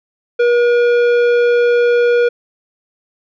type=tone with tanh clipping; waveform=sine; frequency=479.8 Hz; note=A#4; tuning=50 cents sharp; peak=-11 dBFS; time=0.39-2.29 s; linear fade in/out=10 ms; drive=12 dB; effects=none